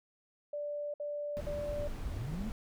sine tone bursts, 586 Hz, D5, 4 cents flat, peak -35 dBFS, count 3, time 0.53-1.876 s, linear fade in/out 5 ms, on 410 ms, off 58 ms
brown noise, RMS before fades -40 dBFS, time 1.37-2.52 s, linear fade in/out 0 ms
sine linear sweep, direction up, 30.07 to 231.7 Hz, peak -37 dBFS, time 2-2.5 s, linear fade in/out 10 ms
effects none

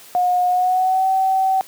sine tone with pitch glide, 721 to 763.9 Hz, F#5 to G5, -45 to -45 cents, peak -14 dBFS, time 0.15-1.61 s, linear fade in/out 0 ms, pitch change +100 cents, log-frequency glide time 0.48-1.08 s, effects white hiss -43 dBFS RMS until 1.67 s + high-pass 150 Hz 12 dB/octave

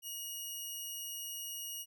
10% pulse tone, 2882 Hz, F#7, 46 cents flat, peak -32 dBFS, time 0.02-1.86 s, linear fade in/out 50 ms, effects none

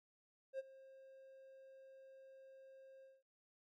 triangle tone with ADSR envelope, 533 Hz, C5, 32 cents sharp, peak -37 dBFS, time 0.53-3.23 s, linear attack 59 ms, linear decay 27 ms, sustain -19 dB, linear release 200 ms, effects none

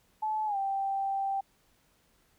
sine tone with pitch glide, 864 to 783.2 Hz, A5 to G5, -32 to -2 cents, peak -28 dBFS, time 0.22-1.41 s, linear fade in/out 10 ms, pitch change -170 cents, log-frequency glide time 0.46-0.57 s, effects pink hiss -68 dBFS RMS until 2.38 s

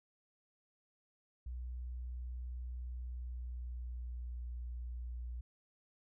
sine tone with pitch glide, 61.5 to 60.27 Hz, B1 to B1, -7 to -42 cents, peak -40 dBFS, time 1.46-5.41 s, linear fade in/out 5 ms, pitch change -35 cents, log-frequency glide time 2.96-4.48 s, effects none

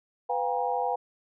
sine tone cluster, 499.5 / 713 / 805 / 948 Hz, B4 / F5 / G5 / A#5, +20 / +36 / +46 / +29 cents, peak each -31 / -31 / -29 / -34 dBFS, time 0.29-0.96 s, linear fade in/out 10 ms, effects none

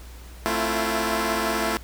10% pulse chord, F major seventh, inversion first, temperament equal with one note detuned, 220 / 261.6 / 332.9 / 349.2 Hz, A3 / C4 / E4 / F4, 0 / 0 / +17 / 0 cents, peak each -18 / -24 / -19 / -21 dBFS, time 0.46-1.77 s, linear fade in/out 0 ms, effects added 60 Hz sine -39 dBFS peak until 1.83 s + pink hiss -48 dBFS RMS until 1.83 s

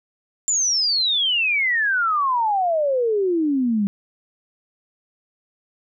sine exponential sweep, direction down, 7250 to 195.5 Hz, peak -17 dBFS, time 0.48-3.87 s, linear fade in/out 0 ms, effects none

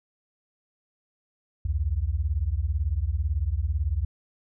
sine beating tone pair, 65.41 / 83.41 Hz, C2 / E2, 0 / +21 cents, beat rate 18 Hz, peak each -26 dBFS, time 1.65-4.05 s, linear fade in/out 5 ms, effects none

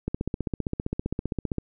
click train, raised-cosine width 3 ms, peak -14 dBFS, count 24, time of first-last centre 0.08-1.583 s, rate 15.3 Hz, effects none

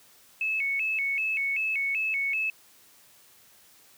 sine tone with vibrato, 2400 Hz, D7, 37 cents sharp, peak -25 dBFS, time 0.41-2.5 s, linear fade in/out 2 ms, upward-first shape square, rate 2.6 Hz, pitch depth 140 cents each way, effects white hiss -57 dBFS RMS until 3.97 s + high-pass 60 Hz 12 dB/octave

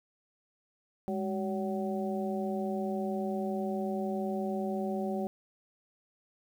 harmonic tone with a mistuned harmonic, 189.1 Hz, F#3, 38 cents sharp, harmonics 1 / 2 / 3 / 4, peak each -33 / -36 / -38 / -39 dBFS, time 1.08-5.27 s, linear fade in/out 0 ms, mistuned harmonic 1, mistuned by +130 cents, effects 10-bit

